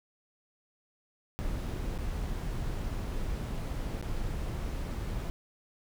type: noise with dropouts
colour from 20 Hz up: brown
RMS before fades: -34 dBFS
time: 1.39-5.3 s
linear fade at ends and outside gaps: 0 ms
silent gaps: 1.979-1.987 / 4.013-4.026 s
effects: none